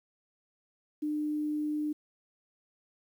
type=tone; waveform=sine; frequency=300.8 Hz; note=D4; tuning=42 cents sharp; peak=-29 dBFS; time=1.02-1.93 s; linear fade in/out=10 ms; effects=10-bit